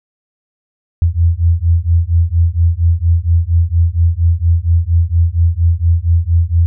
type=beating tone pair; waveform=sine; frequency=82.41 / 86.71 Hz; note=E2 / F2; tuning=0 / -12 cents; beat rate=4.3 Hz; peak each=-12 dBFS; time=1.02-6.66 s; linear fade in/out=0 ms; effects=none